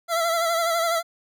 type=tone with vibrato; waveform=25% pulse; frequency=670 Hz; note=E5; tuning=28 cents sharp; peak=-17 dBFS; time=0.08-1.03 s; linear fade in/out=50 ms; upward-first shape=sine; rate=12 Hz; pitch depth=46 cents each way; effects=none